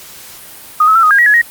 sine tone with pitch steps, 1240 / 1289 / 1343 / 1250 / 1623 / 1911 / 1691 / 1881 Hz, D#6 / E6 / E6 / D#6 / G#6 / A#6 / G#6 / A#6, -6 / -39 / +32 / +8 / -40 / +43 / +31 / +15 cents, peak -5 dBFS, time 0.8-1.416 s, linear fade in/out 5 ms, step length 77 ms, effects white hiss -34 dBFS RMS until 1.5 s + Opus 48 kbps

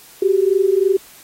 sine tone pair together, 375.4 / 398.6 Hz, F#4 / G4, +25 / +29 cents, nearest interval minor second, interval 104 cents, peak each -15 dBFS, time 0.22-0.97 s, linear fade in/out 5 ms, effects white hiss -44 dBFS RMS until 1.23 s + AAC 48 kbps

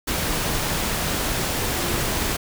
sine tone in noise, 349.2 Hz, F4, in tune, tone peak -30 dBFS, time 1.75-2.01 s, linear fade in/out 10 ms, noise pink, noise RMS -24 dBFS, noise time 0.07-2.37 s, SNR -9 dB, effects none

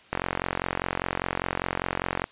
click train, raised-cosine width 0.5 ms, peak -10 dBFS, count 96, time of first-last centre 0.13-2.241 s, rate 45 Hz, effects white hiss -53 dBFS RMS until 2.31 s + resampled to 8000 Hz

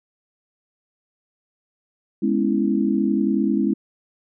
sine chord, C# minor seventh, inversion second, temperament equal, 207.7 / 246.9 / 277.2 / 329.6 Hz, G#3 / B3 / C#4 / E4, 0 / 0 / 0 / 0 cents, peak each -21 / -25 / -23 / -23 dBFS, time 2.22-3.74 s, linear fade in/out 10 ms, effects none

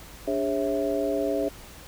sine tone cluster, 290.4 / 408.5 / 543 / 658 Hz, D4 / G#4 / C#5 / E5, -19 / -29 / -36 / -3 cents, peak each -29 dBFS, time 0.27-1.49 s, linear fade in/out 10 ms, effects added 50 Hz sine -49 dBFS peak until 1.87 s + pink hiss -46 dBFS RMS until 1.87 s

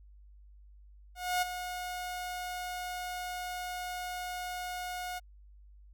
sawtooth tone with ADSR envelope, 723 Hz, F#5, 40 cents flat, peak -22 dBFS, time 1.15-5.2 s, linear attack 270 ms, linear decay 16 ms, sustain -10 dB, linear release 24 ms, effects added 50 Hz sine -52 dBFS peak until 5.93 s + MP3 96 kbps

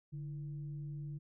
sine tone with frequency modulation, 146.7 Hz, D3, 2 cents flat, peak -40 dBFS, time 0.12-1.19 s, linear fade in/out 20 ms, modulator 182 Hz, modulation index 0.28, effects none

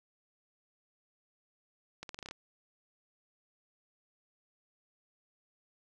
accelerating click train, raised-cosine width 0.2 ms, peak -25 dBFS, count 8, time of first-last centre 2.03-2.311 s, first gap 62 ms, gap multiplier 0.85, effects none

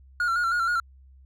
triangle tone with vibrato, 1396.9 Hz, F6, in tune, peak -20 dBFS, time 0.2-0.8 s, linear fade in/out 2 ms, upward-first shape square, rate 6.3 Hz, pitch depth 49 cents each way, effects added 66 Hz sine -49 dBFS peak until 1.25 s

